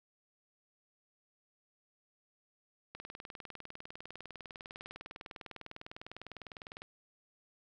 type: click train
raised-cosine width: 0.3 ms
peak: -29 dBFS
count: 78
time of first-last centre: 2.95-6.819 s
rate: 19.9 Hz
effects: none